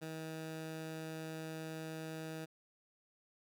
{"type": "tone", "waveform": "15% pulse", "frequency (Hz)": 159.4, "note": "D#3", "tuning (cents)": 42, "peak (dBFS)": -36, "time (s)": [0.01, 2.46], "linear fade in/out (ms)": 20, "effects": []}